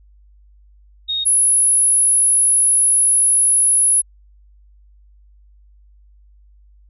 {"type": "tone pair in turn", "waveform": "sine", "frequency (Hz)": [3729, 10547], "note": ["A#7", "E9"], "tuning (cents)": [0, 0], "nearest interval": "octave + tritone", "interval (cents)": 1800, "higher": "second", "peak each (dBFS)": [-18, -11], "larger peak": "second", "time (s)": [[1.08, 1.25], [1.25, 4.02]], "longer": "second", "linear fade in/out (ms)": 20, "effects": ["added 50 Hz sine -46 dBFS peak until 6.89 s"]}